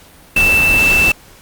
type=tone in noise; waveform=sine; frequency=2655 Hz; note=E7; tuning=12 cents sharp; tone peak=-9 dBFS; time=0.36-1.12 s; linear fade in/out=5 ms; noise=pink; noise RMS=-19 dBFS; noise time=0.36-1.12 s; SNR=+7 dB; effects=pink hiss -43 dBFS RMS until 1.41 s + Opus 48 kbps